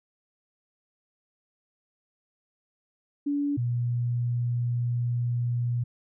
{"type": "tone pair in turn", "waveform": "sine", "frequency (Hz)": [286.8, 120.58], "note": ["D4", "B2"], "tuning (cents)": [-41, -41], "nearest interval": "octave + minor third", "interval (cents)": 1500, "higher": "first", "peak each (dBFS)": -24, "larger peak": "neither", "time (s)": [[3.26, 3.57], [3.57, 5.84]], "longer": "second", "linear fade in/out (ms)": 10, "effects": []}